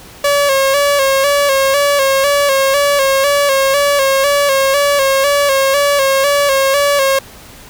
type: tone with vibrato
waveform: sawtooth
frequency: 556 Hz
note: C#5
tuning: 5 cents sharp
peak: -6 dBFS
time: 0.24-7.19 s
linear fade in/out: 5 ms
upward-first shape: square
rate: 2 Hz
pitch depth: 48 cents each way
effects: pink hiss -37 dBFS RMS until 7.69 s

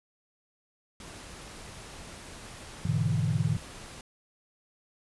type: noise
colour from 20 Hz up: pink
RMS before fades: -45 dBFS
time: 1-4.01 s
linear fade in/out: 2 ms
type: chord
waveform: sine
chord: E dominant seventh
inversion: first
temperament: equal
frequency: 103.83 / 123.47 / 146.83 / 164.81 Hz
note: G#2 / B2 / D3 / E3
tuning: 0 / 0 / 0 / 0 cents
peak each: -30 dBFS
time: 2.85-3.57 s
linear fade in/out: 5 ms
effects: resampled to 24000 Hz

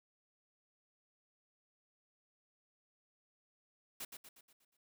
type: noise with echo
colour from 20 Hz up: white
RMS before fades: -44 dBFS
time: 4-4.05 s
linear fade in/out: 5 ms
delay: 120 ms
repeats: 6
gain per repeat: -6 dB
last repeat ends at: 4.77 s
effects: none

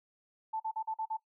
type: tone bursts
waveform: sine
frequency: 881 Hz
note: A5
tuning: 2 cents sharp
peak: -32 dBFS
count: 6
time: 0.53-1.17 s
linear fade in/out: 10 ms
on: 70 ms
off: 44 ms
effects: noise-tail reverb RT60 0.1 s tail -17 dB re dry

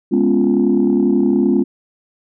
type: chord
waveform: sine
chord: C# dominant seventh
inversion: second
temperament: equal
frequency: 207.7 / 246.9 / 277.2 / 349.2 Hz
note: G#3 / B3 / C#4 / E#4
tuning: 0 / 0 / 0 / 0 cents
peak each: -16 dBFS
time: 0.11-1.64 s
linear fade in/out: 20 ms
effects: tanh soft clip ceiling -5 dBFS

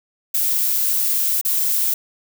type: noise with dropouts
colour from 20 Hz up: violet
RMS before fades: -19 dBFS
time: 0.34-1.94 s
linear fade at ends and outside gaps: 5 ms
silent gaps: 1.413-1.449 s
effects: none

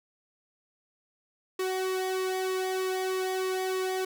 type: tone with flanger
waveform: sawtooth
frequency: 374.8 Hz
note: F#4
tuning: 22 cents sharp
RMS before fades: -30 dBFS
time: 1.59-4.05 s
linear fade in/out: 5 ms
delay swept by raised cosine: 1.4 to 1.95 ms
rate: 3.2 Hz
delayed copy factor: -0.75
effects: none

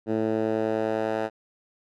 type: tone with band-pass filter sweep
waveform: 10% pulse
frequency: 110 Hz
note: A2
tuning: in tune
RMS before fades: -26 dBFS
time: 0.06-1.3 s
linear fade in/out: 50 ms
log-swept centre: 320 to 810 Hz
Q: 1.1
effects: none

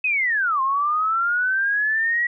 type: linear two-way sweep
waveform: sine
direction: down then up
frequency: 2574 to 1046.5 to 1936 Hz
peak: -18 dBFS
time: 0.04-2.27 s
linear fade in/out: 5 ms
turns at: 0.61 s
effects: none

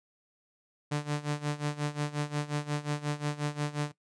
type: tone with tremolo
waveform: sawtooth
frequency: 147.5 Hz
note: D3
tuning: 8 cents sharp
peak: -23 dBFS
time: 0.91-3.92 s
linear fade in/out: 10 ms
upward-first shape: sine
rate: 5.6 Hz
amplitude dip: 85%
effects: noise-tail reverb RT60 0.1 s tail -17 dB re dry + resampled to 22050 Hz

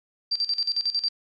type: tone with tremolo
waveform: sine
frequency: 4699 Hz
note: D8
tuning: in tune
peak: -21 dBFS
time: 0.31-1.09 s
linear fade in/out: 10 ms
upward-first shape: square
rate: 11 Hz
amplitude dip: 80%
effects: resampled to 16000 Hz + 10-bit

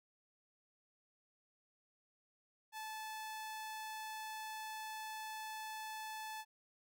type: tone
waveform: sawtooth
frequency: 870 Hz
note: A5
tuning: 20 cents flat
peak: -40 dBFS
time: 2.72-6.45 s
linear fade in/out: 50 ms
effects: none

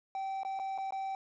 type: tone with dropouts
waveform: triangle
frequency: 774 Hz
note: G5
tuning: 22 cents flat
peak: -32 dBFS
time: 0.15-1.15 s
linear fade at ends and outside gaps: 1 ms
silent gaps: 0.433-0.449 / 0.591-0.597 / 0.778-0.784 / 0.907-0.923 s
effects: resampled to 16000 Hz + 11-bit

